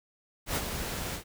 pink noise with ADSR envelope, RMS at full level -28 dBFS, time 0.46-1.24 s, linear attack 97 ms, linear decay 49 ms, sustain -7 dB, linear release 100 ms, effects none

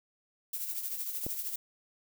violet noise with tremolo, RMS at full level -34 dBFS, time 0.53-1.56 s, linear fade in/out 5 ms, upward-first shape triangle, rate 13 Hz, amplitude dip 60%
click, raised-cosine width 2 ms, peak -23 dBFS, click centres 1.265 s
effects none

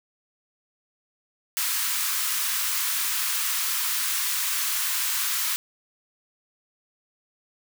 white high-pass noise, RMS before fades -26 dBFS, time 1.57-5.56 s, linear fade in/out 0 ms, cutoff 980 Hz, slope 48 dB/octave, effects none

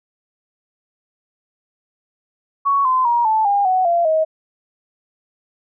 sine tone with pitch steps, 1115 / 1028.4 / 948.5 / 874.8 / 806.9 / 744.2 / 686.4 / 633 Hz, C#6 / C6 / A#5 / A5 / G5 / F#5 / F5 / D#5, +10 / -30 / +30 / -10 / +50 / +10 / -30 / +30 cents, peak -13 dBFS, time 2.65-4.25 s, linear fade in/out 20 ms, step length 200 ms, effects none

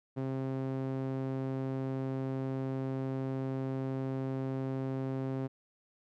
sawtooth tone with band-pass filter, 132.9 Hz, C3, 27 cents sharp, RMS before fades -35 dBFS, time 0.16-5.48 s, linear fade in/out 20 ms, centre 300 Hz, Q 0.82, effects none

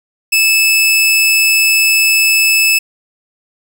sawtooth tone, 2615 Hz, E7, 15 cents flat, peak -5 dBFS, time 0.32-2.79 s, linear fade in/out 10 ms, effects none

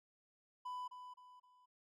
triangle tone with echo, 997 Hz, B5, 16 cents sharp, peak -40 dBFS, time 0.65-0.88 s, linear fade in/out 10 ms, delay 260 ms, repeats 3, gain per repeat -8 dB, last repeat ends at 1.66 s, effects none

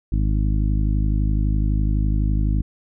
harmonic tone, 51.91 Hz, G#1, in tune, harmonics 1 / 2 / 3 / 4 / 5 / 6, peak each -18 / -24 / -28 / -30 / -32 / -34 dBFS, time 0.12-2.62 s, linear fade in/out 5 ms, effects none

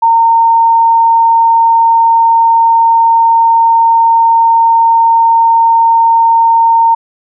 sine tone, 916 Hz, A#5, 31 cents flat, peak -4 dBFS, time 0.02-6.95 s, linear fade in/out 10 ms, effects none

